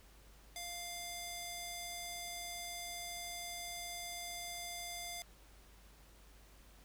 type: tone with band-pass filter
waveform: square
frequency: 698.5 Hz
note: F5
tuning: in tune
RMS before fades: -45 dBFS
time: 0.56-5.22 s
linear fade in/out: 0 ms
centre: 7700 Hz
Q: 0.55
effects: added 50 Hz sine -60 dBFS peak until 6.84 s + pink hiss -64 dBFS RMS until 6.84 s